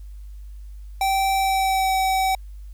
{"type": "tone with pitch glide", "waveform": "square", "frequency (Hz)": [776, 763.1], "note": ["G5", "G5"], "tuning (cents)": [-18, -47], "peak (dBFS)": -19, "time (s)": [1.01, 2.35], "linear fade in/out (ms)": 2, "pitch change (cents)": -29, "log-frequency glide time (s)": [1.33, 1.93], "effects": ["added 50 Hz sine -35 dBFS peak until 2.73 s", "white hiss -63 dBFS RMS until 2.73 s"]}